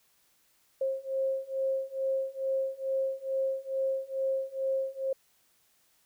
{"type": "beating tone pair", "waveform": "sine", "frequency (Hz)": [533, 535.3], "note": ["C5", "C5"], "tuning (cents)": [32, 39], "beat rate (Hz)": 2.3, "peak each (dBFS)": [-32, -31], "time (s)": [0.81, 5.13], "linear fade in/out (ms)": 5, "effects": ["white hiss -68 dBFS RMS until 6.05 s"]}